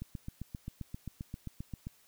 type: click train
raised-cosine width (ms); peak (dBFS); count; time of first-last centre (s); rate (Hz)
5; -27; 15; 0.02-1.869; 7.57
effects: white hiss -65 dBFS RMS until 2.07 s